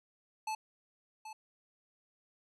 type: tone with echo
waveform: square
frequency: 870 Hz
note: A5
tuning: 20 cents flat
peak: -35 dBFS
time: 0.47-0.55 s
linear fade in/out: 5 ms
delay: 780 ms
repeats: 1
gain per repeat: -10 dB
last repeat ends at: 1.33 s
effects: resampled to 24000 Hz